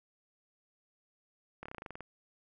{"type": "slowing click train", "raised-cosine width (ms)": 0.5, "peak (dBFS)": -28, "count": 11, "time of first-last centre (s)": [1.63, 2.007], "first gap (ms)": 26, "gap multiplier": 1.08, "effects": []}